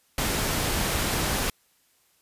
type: noise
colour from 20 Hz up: pink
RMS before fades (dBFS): -26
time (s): 0.18-1.5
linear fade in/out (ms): 2
effects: white hiss -65 dBFS RMS until 2.21 s + resampled to 32000 Hz